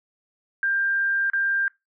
sine tone with dropouts, 1591 Hz, G6, 25 cents sharp, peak -20 dBFS, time 0.63-1.68 s, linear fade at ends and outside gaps 1 ms, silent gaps 1.3-1.334 s, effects noise-tail reverb RT60 0.2 s tail -23 dB re dry

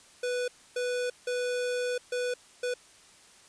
square tone bursts at uneven times, 493.9 Hz, B4, in tune, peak -29 dBFS, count 5, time 0.23-0.48 / 0.76-1.1 / 1.27-1.98 / 2.12-2.34 / 2.63-2.74 s, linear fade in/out 5 ms, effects white hiss -56 dBFS RMS until 3.48 s + resampled to 22050 Hz

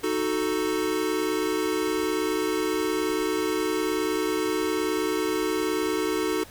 square chord, D# diminished, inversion none, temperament equal, 311.1 / 370 / 440 Hz, D#4 / F#4 / A4, 0 / 0 / 0 cents, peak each -29 dBFS, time 0.03-6.44 s, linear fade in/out 10 ms, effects pink hiss -47 dBFS RMS until 6.5 s

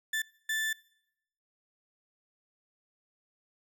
35% pulse tone bursts at uneven times, 1760 Hz, A6, in tune, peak -27 dBFS, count 2, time 0.13-0.22 / 0.49-0.73 s, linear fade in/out 5 ms, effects noise-tail reverb RT60 0.8 s tail -24 dB re dry

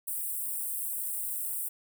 white high-pass noise, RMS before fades -34 dBFS, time 0.07-1.69 s, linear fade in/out 10 ms, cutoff 8100 Hz, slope 96 dB/octave, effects none

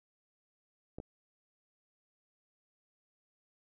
clicks, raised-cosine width 2 ms, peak -29 dBFS, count 2, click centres 0.985 / 1.001 s, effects none

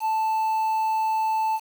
triangle tone with quantisation, 880 Hz, A5, in tune, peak -19 dBFS, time 0-1.6 s, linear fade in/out 50 ms, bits 7, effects none

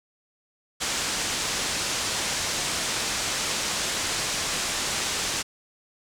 white low-pass noise, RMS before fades -28 dBFS, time 0.8-5.43 s, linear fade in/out 20 ms, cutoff 7900 Hz, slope 24 dB/octave, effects none

